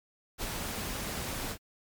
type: noise with ADSR envelope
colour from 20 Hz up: pink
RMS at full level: -34 dBFS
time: 0.38-1.58 s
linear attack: 40 ms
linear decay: 30 ms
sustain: -2 dB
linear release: 77 ms
effects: MP3 96 kbps